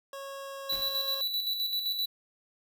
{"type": "tone with pitch glide", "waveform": "25% pulse", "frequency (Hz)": [550, 546.2], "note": ["C#5", "C#5"], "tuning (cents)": [-14, -26], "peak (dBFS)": -35, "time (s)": [0.13, 1.21], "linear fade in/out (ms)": 2, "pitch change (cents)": -12, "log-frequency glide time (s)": [0.29, 0.87]}
{"type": "tone with tremolo", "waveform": "square", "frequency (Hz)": 3951, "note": "B7", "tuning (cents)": 0, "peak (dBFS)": -28, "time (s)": [0.69, 2.06], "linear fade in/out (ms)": 10, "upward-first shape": "square", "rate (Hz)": 7.7, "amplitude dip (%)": 45}
{"type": "noise with exponential decay", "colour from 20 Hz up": "pink", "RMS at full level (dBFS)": -44, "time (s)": [0.72, 1.23], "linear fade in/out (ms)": 5, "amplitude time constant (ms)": 110}
{"effects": []}